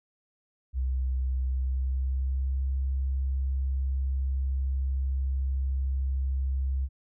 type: tone with pitch glide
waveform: sine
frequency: 64.5 to 66.62 Hz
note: C2 to C2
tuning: -24 to +32 cents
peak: -25 dBFS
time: 0.73-6.89 s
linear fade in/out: 50 ms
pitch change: +56 cents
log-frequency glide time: 1.44-2.66 s
effects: none